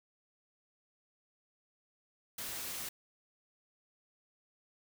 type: noise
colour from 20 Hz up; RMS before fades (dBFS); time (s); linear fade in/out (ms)
white; -41; 2.38-2.89; 5
effects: none